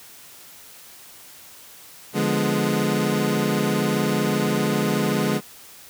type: chord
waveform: 25% pulse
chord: D diminished seventh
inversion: none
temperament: equal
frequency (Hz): 146.83 / 174.61 / 207.7 / 246.9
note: D3 / F3 / Ab3 / Cb4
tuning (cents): 0 / 0 / 0 / 0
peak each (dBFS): -22 / -24 / -19 / -24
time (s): 2.13-5.41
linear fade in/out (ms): 50
effects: white hiss -45 dBFS RMS until 5.89 s + high-pass 60 Hz 12 dB/octave